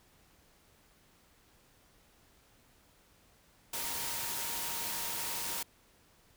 sine tone in noise, 932.3 Hz, A#5, in tune, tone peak -47 dBFS, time 3.73-5.63 s, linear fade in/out 5 ms, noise white, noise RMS -37 dBFS, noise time 3.73-5.63 s, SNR -13 dB, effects pink hiss -65 dBFS RMS until 6.36 s

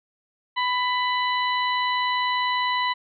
harmonic tone, 995 Hz, B5, 13 cents sharp, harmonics 1 / 2 / 3 / 4, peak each -23 / -27 / -31 / -32 dBFS, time 0.56-2.94 s, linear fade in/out 20 ms, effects none

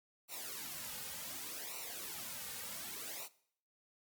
white noise with flanger, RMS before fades -45 dBFS, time 0.28-3.29 s, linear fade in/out 50 ms, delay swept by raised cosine 0.6 to 3 ms, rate 0.67 Hz, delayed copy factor -0.8, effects noise-tail reverb RT60 0.6 s tail -19 dB re dry + Opus 48 kbps

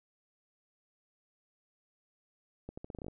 accelerating click train, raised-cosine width 2 ms, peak -29 dBFS, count 10, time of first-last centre 2.69-3.083 s, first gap 85 ms, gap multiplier 0.82, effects none

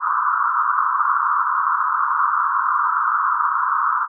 white band-pass noise, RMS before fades -19 dBFS, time 0-4.08 s, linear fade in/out 50 ms, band 990 to 1400 Hz, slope 96 dB/octave, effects none

